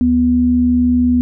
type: tone pair together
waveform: sine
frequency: 73.66 / 246.9 Hz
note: D2 / B3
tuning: +6 / 0 cents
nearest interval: octave + major sixth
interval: 2094 cents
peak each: -20 / -10 dBFS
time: 0.01-1.21 s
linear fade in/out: 0 ms
effects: none